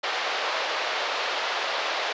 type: band-pass noise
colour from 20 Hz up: pink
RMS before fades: -28 dBFS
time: 0.03-2.13 s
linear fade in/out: 10 ms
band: 530 to 4500 Hz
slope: 24 dB/octave
effects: resampled to 16000 Hz